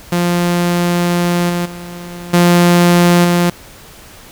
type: tone with level steps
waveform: sawtooth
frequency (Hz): 174.61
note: F3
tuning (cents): 0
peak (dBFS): -8 / -11 / -23 / -3 / -6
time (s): 0.12-3.5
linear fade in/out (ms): 5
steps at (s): 1.49 / 1.65 / 2.33 / 3.24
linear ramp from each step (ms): 10
effects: pink hiss -38 dBFS RMS until 4.31 s